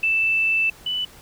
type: tone pair in turn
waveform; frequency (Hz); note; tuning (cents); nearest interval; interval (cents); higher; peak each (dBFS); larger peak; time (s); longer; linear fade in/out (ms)
sine; 2648 / 2983; E7 / F#7; +7 / +13; major second; 206; second; -17 / -22; first; 0.03-0.7 / 0.86-1.05; first; 5
effects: pink hiss -47 dBFS RMS until 1.21 s